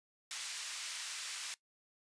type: band-pass noise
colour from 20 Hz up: white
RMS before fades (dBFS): -43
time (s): 0.31-1.54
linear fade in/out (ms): 0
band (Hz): 1500 to 7400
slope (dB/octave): 12
effects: noise-tail reverb RT60 0.1 s tail -19 dB re dry + resampled to 22050 Hz